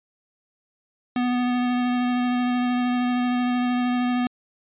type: tone with vibrato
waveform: square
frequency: 246.9 Hz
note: B3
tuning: in tune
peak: -21 dBFS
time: 1.16-4.27 s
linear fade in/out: 2 ms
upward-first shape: sine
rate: 13 Hz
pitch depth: 11 cents each way
effects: resampled to 8000 Hz